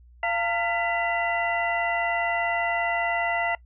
sine tone cluster, 689 / 906 / 1385 / 1996 / 2761 Hz, F5 / A#5 / F6 / B6 / F7, -24 / -50 / -15 / +18 / -20 cents, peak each -27 / -30 / -34 / -27 / -34 dBFS, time 0.23-3.55 s, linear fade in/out 2 ms, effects noise-tail reverb RT60 0.1 s tail -22 dB re dry + added 60 Hz sine -49 dBFS peak until 3.65 s

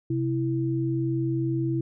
sine tone pair together, 130.8 / 329.6 Hz, C3 / E4, 0 / 0 cents, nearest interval octave + major third, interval 1600 cents, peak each -26 dBFS, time 0.1-1.81 s, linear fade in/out 5 ms, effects none

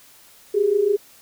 sine tone pair together, 387 / 414.1 Hz, G4 / G#4, -22 / -5 cents, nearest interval minor second, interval 117 cents, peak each -21 / -17 dBFS, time 0.54-0.97 s, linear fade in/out 10 ms, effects white hiss -50 dBFS RMS until 1.21 s

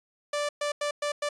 sawtooth tone bursts at uneven times, 586 Hz, D5, 4 cents flat, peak -23 dBFS, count 5, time 0.33-0.49 / 0.61-0.72 / 0.81-0.91 / 1.02-1.12 / 1.22-1.29 s, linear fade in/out 5 ms, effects resampled to 22050 Hz

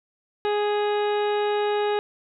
harmonic tone with a mistuned harmonic, 415.3 Hz, G#4, in tune, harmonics 1 / 2 / 3 / 4 / 5 / 6 / 7 / 8 / 9, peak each -22 / -27 / -36 / -36 / -42 / -40 / -40 / -49 / -40 dBFS, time 0.45-1.99 s, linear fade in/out 0 ms, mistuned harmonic 9, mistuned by +21 cents, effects none

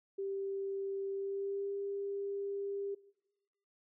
sine tone with pitch glide, 392 to 398.9 Hz, G4 to G4, 0 to +30 cents, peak -35 dBFS, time 0.18-2.95 s, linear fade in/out 10 ms, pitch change +30 cents, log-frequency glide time 1.12-1.71 s, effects noise-tail reverb RT60 1.0 s tail -21 dB re dry

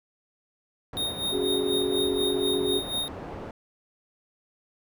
white low-pass noise, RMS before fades -38 dBFS, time 0.93-3.51 s, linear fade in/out 2 ms, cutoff 640 Hz, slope 12 dB/octave
square tone with tremolo, 3707 Hz, A#7, 10 cents flat, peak -26 dBFS, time 0.97-3.08 s, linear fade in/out 0 ms, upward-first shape sine, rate 4.1 Hz, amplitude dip 75%
sine chord, C# suspended fourth, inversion none, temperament equal, 277.2 / 370 / 415.3 Hz, C#4 / F#4 / G#4, 0 / 0 / 0 cents, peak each -31 / -27 / -28 dBFS, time 1.31-2.82 s, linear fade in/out 50 ms
effects none

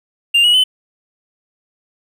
triangle tone with pitch steps, 2794 / 2911 / 3033 Hz, F7 / F#7 / F#7, 0 / -29 / +42 cents, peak -7 dBFS, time 0.34-0.64 s, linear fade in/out 10 ms, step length 100 ms, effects none

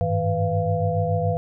sine tone cluster, 97.5 / 104.6 / 160 / 497.4 / 688 Hz, G2 / G#2 / D#3 / B4 / F5, -9 / +13 / +49 / +12 / -26 cents, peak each -26 dBFS, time 0.01-1.37 s, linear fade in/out 0 ms, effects none

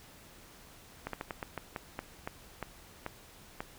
slowing click train, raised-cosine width 0.5 ms, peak -21 dBFS, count 12, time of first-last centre 1.07-3.605 s, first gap 63 ms, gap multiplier 1.24, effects pink hiss -55 dBFS RMS until 3.78 s

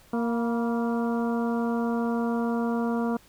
harmonic tone with a mistuned harmonic, 233.1 Hz, A#3, in tune, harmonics 1 / 2 / 3 / 4 / 5 / 6, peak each -25 / -31 / -35 / -37 / -39 / -41 dBFS, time 0.13-3.17 s, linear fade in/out 5 ms, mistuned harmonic 4, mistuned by +49 cents, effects pink hiss -56 dBFS RMS until 3.28 s

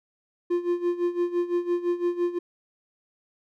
triangle tone with tremolo, 350 Hz, F4, 4 cents sharp, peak -18 dBFS, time 0.5-2.39 s, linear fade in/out 10 ms, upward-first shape sine, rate 5.9 Hz, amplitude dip 80%, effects none

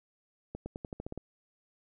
accelerating click train, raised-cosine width 2 ms, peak -25 dBFS, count 9, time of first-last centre 0.55-1.176 s, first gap 110 ms, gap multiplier 0.9, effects none

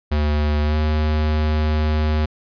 square tone with pitch glide, 74.7 to 76.76 Hz, D2 to D#2, +30 to -23 cents, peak -17 dBFS, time 0.11-2.26 s, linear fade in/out 10 ms, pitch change +47 cents, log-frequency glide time 0.64-0.76 s, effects resampled to 11025 Hz

